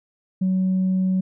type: tone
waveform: sine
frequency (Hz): 187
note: F#3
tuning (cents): +19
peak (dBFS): -16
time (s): 0.41-1.21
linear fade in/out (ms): 10
effects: tanh soft clip ceiling -15 dBFS